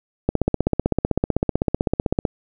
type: click train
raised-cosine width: 2 ms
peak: -4 dBFS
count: 32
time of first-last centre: 0.29-2.252 s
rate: 15.8 Hz
effects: none